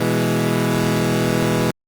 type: chord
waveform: 20% pulse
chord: E major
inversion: second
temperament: equal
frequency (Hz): 123.47 / 164.81 / 207.7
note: B2 / E3 / G#3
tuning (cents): 0 / 0 / 0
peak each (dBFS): -16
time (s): 0-1.71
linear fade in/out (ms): 5
effects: Opus 24 kbps